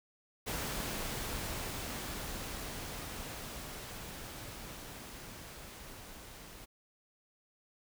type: noise with level ramp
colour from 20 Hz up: pink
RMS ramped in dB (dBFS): -37 to -51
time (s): 0.46-6.66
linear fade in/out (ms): 20
effects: none